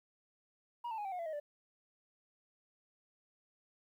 sine tone with pitch steps, 954 / 890.1 / 830.5 / 774.9 / 723 / 674.6 / 629.4 / 587.3 Hz, A#5 / A5 / G#5 / G5 / F#5 / E5 / D#5 / D5, +40 / +20 / 0 / -20 / -40 / +40 / +20 / 0 cents, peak -35 dBFS, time 0.84-1.4 s, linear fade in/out 10 ms, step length 70 ms, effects tanh soft clip ceiling -37 dBFS + 12-bit

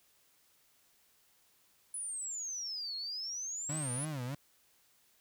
sine exponential two-way sweep, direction down then up, 10130 to 4243 to 10130 Hz, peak -37 dBFS, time 1.94-4.05 s, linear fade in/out 2 ms, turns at 2.96 s
35% pulse tone with vibrato, 138.59 Hz, C#3, in tune, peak -35 dBFS, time 3.69-4.35 s, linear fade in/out 5 ms, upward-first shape sine, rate 3.2 Hz, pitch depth 220 cents each way
effects white hiss -69 dBFS RMS until 5.2 s

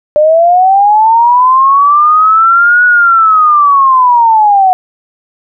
sine linear two-way sweep, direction up then down, 592 to 1470 to 732 Hz, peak -3 dBFS, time 0.16-4.73 s, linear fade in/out 0 ms, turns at 2.85 s, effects none

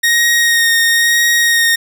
sawtooth tone with vibrato, 1864.7 Hz, A#6, in tune, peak -6 dBFS, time 0.03-1.76 s, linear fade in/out 10 ms, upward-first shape sine, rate 1 Hz, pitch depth 16 cents each way, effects 8-bit

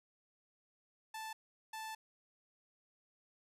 sawtooth tone bursts at uneven times, 879 Hz, A5, 2 cents flat, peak -39 dBFS, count 2, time 1.14-1.33 / 1.73-1.95 s, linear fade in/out 5 ms, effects resampled to 32000 Hz

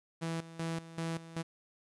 sawtooth tone with tremolo, 164.7 Hz, E3, 1 cent flat, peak -30 dBFS, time 0.21-1.43 s, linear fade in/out 20 ms, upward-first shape square, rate 2.6 Hz, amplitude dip 80%, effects resampled to 24000 Hz + 12-bit

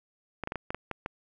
clicks, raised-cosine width 0.5 ms, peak -18 dBFS, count 8, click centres 0.437 / 0.474 / 0.521 / 0.557 / 0.705 / 0.746 / 0.913 / 1.061 s, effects none

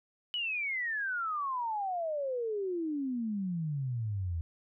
sine exponential sweep, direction down, 2992 to 80.1 Hz, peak -31 dBFS, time 0.34-4.41 s, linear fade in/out 0 ms, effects none

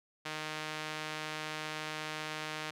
sawtooth tone with band-pass filter, 154.6 Hz, D#3, 11 cents flat, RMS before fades -40 dBFS, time 0.25-2.71 s, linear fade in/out 10 ms, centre 2600 Hz, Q 0.69, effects none

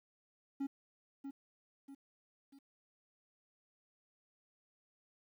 triangle tone with echo, 275.6 Hz, C#4, 10 cents flat, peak -33 dBFS, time 0.6-0.67 s, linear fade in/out 10 ms, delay 640 ms, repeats 3, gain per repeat -7 dB, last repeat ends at 2.59 s, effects 12-bit

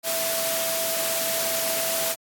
sine tone in noise, 660 Hz, E5, 2 cents sharp, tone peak -28 dBFS, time 0.03-2.16 s, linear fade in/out 50 ms, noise white, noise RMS -26 dBFS, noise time 0.03-2.16 s, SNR -5 dB, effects high-pass 150 Hz 12 dB/octave + AAC 64 kbps

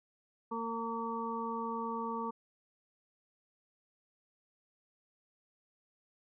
harmonic tone, 228.8 Hz, A#3, 32 cents flat, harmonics 1 / 2 / 4 / 5, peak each -40 / -41 / -39 / -40 dBFS, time 0.51-2.31 s, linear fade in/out 10 ms, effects none

